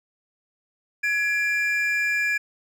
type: tone pair together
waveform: triangle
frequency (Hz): 1678.7 / 2374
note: G#6 / D7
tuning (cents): +18 / +18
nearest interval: tritone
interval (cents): 600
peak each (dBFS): -22 / -22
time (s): 1.03-2.38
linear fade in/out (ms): 10
effects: none